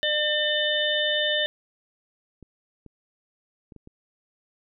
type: harmonic tone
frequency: 601 Hz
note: D5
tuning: 40 cents sharp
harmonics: 1 / 3 / 5 / 6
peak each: -27 / -27 / -27 / -27 dBFS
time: 0.03-1.46 s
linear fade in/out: 0 ms
type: clicks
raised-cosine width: 3 ms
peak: -32 dBFS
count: 5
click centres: 2.427 / 2.863 / 3.722 / 3.763 / 3.874 s
effects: none